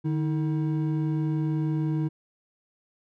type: tone pair together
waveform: triangle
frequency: 151.33 / 317.7 Hz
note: D#3 / D#4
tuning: -48 / +36 cents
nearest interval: octave + minor second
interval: 1284 cents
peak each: -23 / -27 dBFS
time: 0.04-2.09 s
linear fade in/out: 20 ms
effects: none